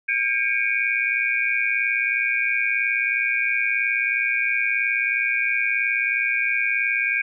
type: tone cluster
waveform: sine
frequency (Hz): 1607 / 2233 / 2332 / 2455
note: G6 / C#7 / D7 / D#7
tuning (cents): +43 / +12 / -13 / -24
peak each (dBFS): -25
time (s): 0.08-7.22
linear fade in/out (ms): 10
effects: none